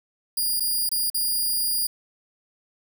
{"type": "tone with dropouts", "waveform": "5% pulse", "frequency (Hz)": 4841, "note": "D#8", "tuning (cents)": -48, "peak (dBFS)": -15, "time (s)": [0.37, 1.87], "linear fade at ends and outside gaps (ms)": 5, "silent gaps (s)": [[0.598, 0.604], [0.892, 0.915], [1.101, 1.144]], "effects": []}